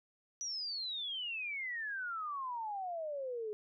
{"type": "exponential sweep", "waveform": "sine", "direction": "down", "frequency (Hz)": [5920, 414], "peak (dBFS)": -37, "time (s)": [0.41, 3.53], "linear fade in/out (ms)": 0, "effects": []}